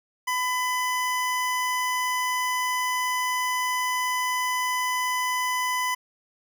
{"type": "tone", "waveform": "25% pulse", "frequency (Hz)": 1003, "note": "B5", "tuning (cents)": 26, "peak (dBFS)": -20, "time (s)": [0.27, 5.95], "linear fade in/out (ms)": 10, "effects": []}